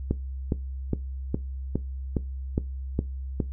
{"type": "click train", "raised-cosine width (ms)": 3, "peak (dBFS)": -11, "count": 9, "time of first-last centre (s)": [0.11, 3.402], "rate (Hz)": 2.43, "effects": ["noise-tail reverb RT60 0.2 s tail -18 dB re dry", "added 66 Hz sine -31 dBFS peak until 3.52 s"]}